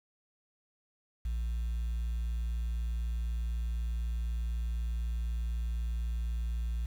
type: tone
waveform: sine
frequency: 58 Hz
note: A#1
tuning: 8 cents flat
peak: -28 dBFS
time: 1.25-6.86 s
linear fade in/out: 5 ms
effects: tanh soft clip ceiling -29 dBFS + 9-bit